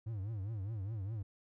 triangle tone with vibrato, 103.83 Hz, G#2, in tune, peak -35 dBFS, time 0.06-1.23 s, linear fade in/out 10 ms, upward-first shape triangle, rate 4.9 Hz, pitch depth 220 cents each way, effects none

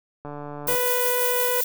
click train, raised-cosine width 1 ms, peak -22 dBFS, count 74, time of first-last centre 0.25-0.75 s, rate 146 Hz
violet noise with tremolo, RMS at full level -24 dBFS, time 0.67-1.64 s, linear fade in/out 5 ms, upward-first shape sine, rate 5.6 Hz, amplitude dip 25%
harmonic tone, 493.9 Hz, B4, in tune, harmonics 1 / 2 / 3 / 4 / 5 / 6 / 7, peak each -24 / -30 / -34 / -36 / -38 / -40 / -41 dBFS, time 0.68-1.61 s, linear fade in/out 5 ms
effects none

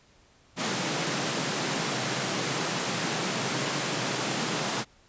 pink high-pass noise, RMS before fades -29 dBFS, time 0.56-4.85 s, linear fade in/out 50 ms, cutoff 120 Hz, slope 96 dB/octave, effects pink hiss -60 dBFS RMS until 5.08 s + resampled to 16000 Hz

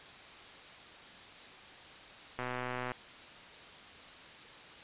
click train, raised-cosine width 0.5 ms, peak -22 dBFS, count 67, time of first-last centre 2.39-2.918 s, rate 125 Hz, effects white hiss -51 dBFS RMS until 4.83 s + resampled to 8000 Hz

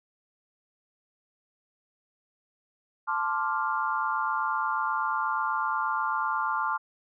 sine chord, D minor seventh, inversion second, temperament equal, 880 / 1046.5 / 1174.7 / 1396.9 Hz, A5 / C6 / D6 / F6, 0 / 0 / 0 / 0 cents, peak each -31 dBFS, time 3.07-6.78 s, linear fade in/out 20 ms, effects none

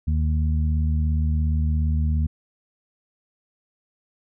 harmonic tone, 77.2 Hz, D#2, 13 cents flat, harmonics 1 / 2 / 3, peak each -19 / -28 / -31 dBFS, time 0.07-2.27 s, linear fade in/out 10 ms, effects none

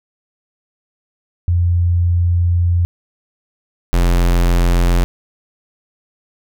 sine / square tone pair in turn, 87.1 / 43.55 Hz, F2 / F1, -4 / -4 cents, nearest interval octave, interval 1200 cents, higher first, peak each -11 / -11 dBFS, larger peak neither, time 1.48-2.85 / 3.93-5.04 s, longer first, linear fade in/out 0 ms, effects none

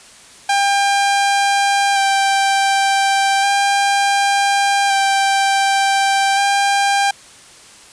sawtooth tone with vibrato, 792 Hz, G5, 18 cents sharp, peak -9 dBFS, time 0.49-7.11 s, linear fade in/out 5 ms, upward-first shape square, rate 0.34 Hz, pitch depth 14 cents each way, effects white hiss -42 dBFS RMS until 7.92 s + resampled to 22050 Hz

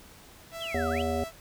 sawtooth tone with pitch glide, 663 to 658.8 Hz, E5 to E5, +10 to -1 cents, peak -33 dBFS, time 0.51-1.32 s, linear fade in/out 50 ms, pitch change -11 cents, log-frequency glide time 0.62-1.2 s
sine exponential two-way sweep, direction down then up, 3520 to 1200 to 3520 Hz, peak -34 dBFS, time 0.6-1.03 s, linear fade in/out 20 ms, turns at 0.89 s
harmonic tone, 80.6 Hz, E2, 38 cents flat, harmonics 1 / 3 / 5 / 7 / 9, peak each -33 / -33 / -33 / -33 / -33 dBFS, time 0.74-1.24 s, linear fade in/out 5 ms
effects pink hiss -52 dBFS RMS until 1.4 s

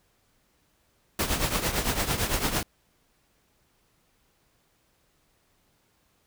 pink noise with tremolo, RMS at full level -24 dBFS, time 1.19-2.63 s, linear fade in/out 2 ms, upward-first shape triangle, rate 8.9 Hz, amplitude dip 75%, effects pink hiss -68 dBFS RMS until 6.26 s

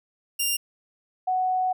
10% pulse / sine tone pair in turn, 2794 / 742 Hz, F7 / F#5, 0 / +5 cents, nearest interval octave + major seventh, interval 2295 cents, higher first, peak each -14 / -21 dBFS, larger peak first, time 0.39-0.57 / 1.27-1.73 s, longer second, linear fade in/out 10 ms, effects none

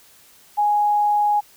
sine tone, 830.6 Hz, G#5, in tune, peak -15 dBFS, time 0.57-1.41 s, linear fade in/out 20 ms, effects white hiss -51 dBFS RMS until 1.56 s

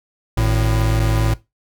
square tone pair together, 52.61 / 110.8 Hz, G#1 / A2, +23 / +13 cents, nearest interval octave + minor second, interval 1290 cents, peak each -18 dBFS, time 0.37-1.34 s, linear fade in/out 5 ms, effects noise-tail reverb RT60 0.2 s tail -17 dB re dry

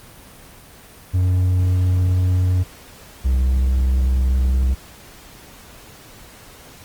triangle tone pair in turn, 91.4 / 64.63 Hz, F#2 / C2, -21 / -21 cents, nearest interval tritone, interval 600 cents, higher first, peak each -12 dBFS, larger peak neither, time 1.13-2.64 / 3.24-4.75 s, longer neither, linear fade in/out 20 ms, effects pink hiss -43 dBFS RMS until 6.84 s + Opus 24 kbps

